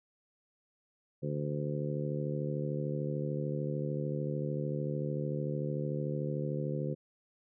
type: harmonic tone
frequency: 73.42 Hz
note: D2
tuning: in tune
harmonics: 2 / 3 / 4 / 5 / 6 / 7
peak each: -34 / -41 / -43 / -41 / -43 / -40 dBFS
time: 1.22-6.95 s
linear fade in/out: 20 ms
effects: none